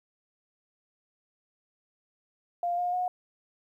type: tone with pitch steps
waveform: sine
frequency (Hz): 698.5 / 711.9 / 725.6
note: F5 / F5 / F#5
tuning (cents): 0 / +33 / -34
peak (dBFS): -26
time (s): 2.63-3.08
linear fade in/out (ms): 2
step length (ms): 150
effects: 11-bit